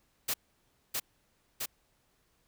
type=noise with echo; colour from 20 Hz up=white; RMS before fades=-31 dBFS; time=0.28-0.34 s; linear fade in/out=10 ms; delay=660 ms; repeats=2; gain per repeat=-2 dB; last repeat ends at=1.66 s; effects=pink hiss -72 dBFS RMS until 2.47 s